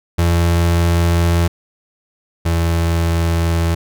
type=tone pair in turn; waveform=35% pulse; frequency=85.1 / 83.73 Hz; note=F2 / E2; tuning=-44 / +28 cents; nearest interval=unison; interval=28 cents; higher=first; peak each=-10 / -12 dBFS; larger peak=first; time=0.18-1.48 / 2.45-3.75 s; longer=neither; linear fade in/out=10 ms; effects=none